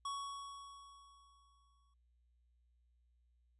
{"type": "tone with exponential decay", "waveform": "square", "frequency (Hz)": 1117, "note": "C#6", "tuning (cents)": 13, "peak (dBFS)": -39, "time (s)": [0.05, 1.94], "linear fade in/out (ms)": 5, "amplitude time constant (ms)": 410, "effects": ["added 60 Hz sine -70 dBFS peak until 3.59 s", "resampled to 24000 Hz"]}